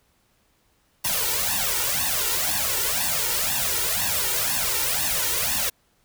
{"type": "noise with flanger", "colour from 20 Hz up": "white", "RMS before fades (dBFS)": -24, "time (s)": [1.04, 5.7], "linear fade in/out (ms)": 10, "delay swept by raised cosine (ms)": [1.1, 2.2], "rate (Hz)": 2, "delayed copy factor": 1, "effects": ["pink hiss -65 dBFS RMS until 6.04 s"]}